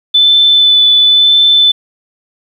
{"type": "tone with vibrato", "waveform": "sine", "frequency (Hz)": 3506, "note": "A7", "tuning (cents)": -7, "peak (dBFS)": -4, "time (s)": [0.14, 1.72], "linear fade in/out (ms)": 10, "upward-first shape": "sine", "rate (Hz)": 0.96, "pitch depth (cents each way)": 12, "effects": ["7-bit"]}